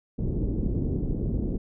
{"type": "low-pass noise", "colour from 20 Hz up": "pink", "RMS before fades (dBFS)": -27, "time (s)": [0.18, 1.58], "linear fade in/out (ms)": 10, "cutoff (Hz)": 370, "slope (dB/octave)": 24, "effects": []}